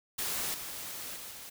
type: noise with level steps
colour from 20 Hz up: white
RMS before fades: -34 / -41 / -44 / -46 dBFS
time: 0.18-1.5 s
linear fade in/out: 10 ms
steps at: 0.54 / 1.16 / 1.31 s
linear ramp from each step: 2 ms
effects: none